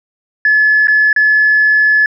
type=tone with dropouts; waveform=sine; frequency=1717 Hz; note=A6; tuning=43 cents flat; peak=-6 dBFS; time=0.45-2.06 s; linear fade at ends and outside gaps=2 ms; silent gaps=0.872-0.882 / 1.129-1.162 s; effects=tanh soft clip ceiling -2 dBFS